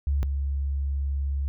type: tone pair in turn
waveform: sine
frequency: 70.4 / 69.47 Hz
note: C#2 / C#2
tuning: +27 / +4 cents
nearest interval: unison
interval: 23 cents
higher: first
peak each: -21 / -24 dBFS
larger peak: first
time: 0.07-0.23 / 0.23-1.48 s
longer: second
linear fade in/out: 0 ms
effects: none